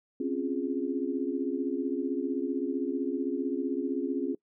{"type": "chord", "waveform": "sine", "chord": "Db major seventh", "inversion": "third", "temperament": "equal", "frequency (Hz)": [261.6, 277.2, 349.2, 415.3], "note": ["C4", "Db4", "F4", "Ab4"], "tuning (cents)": [0, 0, 0, 0], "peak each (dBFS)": [-33, -32, -34, -36], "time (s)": [0.2, 4.35], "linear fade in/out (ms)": 5, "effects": ["noise-tail reverb RT60 0.1 s tail -24 dB re dry"]}